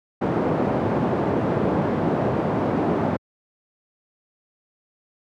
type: band-pass noise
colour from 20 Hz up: pink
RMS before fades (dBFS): -22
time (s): 0.21-3.17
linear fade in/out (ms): 10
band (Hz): 140 to 740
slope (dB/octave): 12
effects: high-pass 80 Hz 12 dB/octave